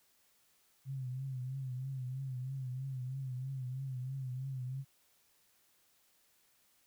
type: tone with vibrato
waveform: sine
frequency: 130.6 Hz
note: C3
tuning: 3 cents flat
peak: -37 dBFS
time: 0.85-4.85 s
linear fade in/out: 50 ms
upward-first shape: triangle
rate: 3.1 Hz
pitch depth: 87 cents each way
effects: white hiss -71 dBFS RMS until 6.86 s